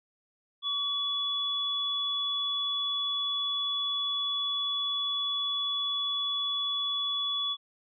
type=tone pair together; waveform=sine; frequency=1137 / 3415 Hz; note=C#6 / G#7; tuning=+44 / +48 cents; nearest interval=octave + perfect fifth; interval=1904 cents; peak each=-38 / -28 dBFS; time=0.62-7.57 s; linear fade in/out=50 ms; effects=none